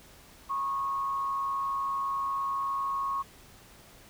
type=tone with frequency modulation; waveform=sine; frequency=1096 Hz; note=C#6; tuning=20 cents flat; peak=-28 dBFS; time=0.49-3.23 s; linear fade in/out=20 ms; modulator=120 Hz; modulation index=0.39; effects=pink hiss -54 dBFS RMS until 4.09 s